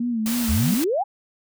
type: tone with vibrato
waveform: sine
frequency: 230 Hz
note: A#3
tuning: 23 cents flat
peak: -21 dBFS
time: 0-0.74 s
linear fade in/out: 5 ms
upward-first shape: sine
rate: 3.3 Hz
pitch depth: 100 cents each way
type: noise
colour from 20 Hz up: white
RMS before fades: -29 dBFS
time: 0.26-0.84 s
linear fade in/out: 0 ms
type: exponential sweep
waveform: sine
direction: up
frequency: 64 to 860 Hz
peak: -19 dBFS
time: 0.48-1.04 s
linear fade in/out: 20 ms
effects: none